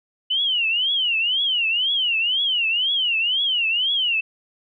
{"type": "tone with vibrato", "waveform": "sine", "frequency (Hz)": 2960, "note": "F#7", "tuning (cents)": 0, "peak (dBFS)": -18, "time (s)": [0.3, 4.21], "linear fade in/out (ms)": 10, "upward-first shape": "triangle", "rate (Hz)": 2, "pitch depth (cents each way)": 240, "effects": []}